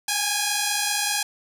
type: tone pair together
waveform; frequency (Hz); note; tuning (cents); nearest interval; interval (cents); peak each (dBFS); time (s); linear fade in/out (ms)
5% pulse; 812 / 837.2; G#5 / G#5; -39 / +14; minor second; 53; -13; 0.08-1.23; 5
effects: none